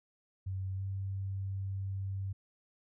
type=tone with pitch glide; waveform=sine; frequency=95.1 to 96.99 Hz; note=F#2 to G2; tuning=+48 to -18 cents; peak=-34 dBFS; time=0.46-2.33 s; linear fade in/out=10 ms; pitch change=+34 cents; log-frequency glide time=0.75-0.82 s; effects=none